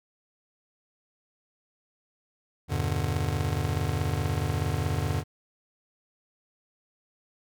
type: chord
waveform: square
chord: E minor seventh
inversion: none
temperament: just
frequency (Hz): 82.41 / 98.89 / 123.61 / 148.33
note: E2 / G2 / B2 / D3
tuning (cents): 0 / +16 / +2 / +18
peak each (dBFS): -32 / -31 / -35 / -32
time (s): 2.68-5.24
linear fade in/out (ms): 50
effects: none